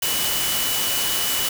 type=tone in noise; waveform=sine; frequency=2960 Hz; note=F#7; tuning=in tune; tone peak=-27 dBFS; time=0.02-1.49 s; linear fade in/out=5 ms; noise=white; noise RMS=-23 dBFS; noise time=0.02-1.49 s; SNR=-7 dB; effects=none